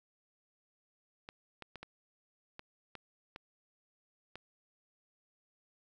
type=clicks; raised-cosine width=0.3 ms; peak=-29 dBFS; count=8; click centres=1.289 / 1.623 / 1.757 / 1.83 / 2.594 / 2.953 / 3.361 / 4.356 s; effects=11-bit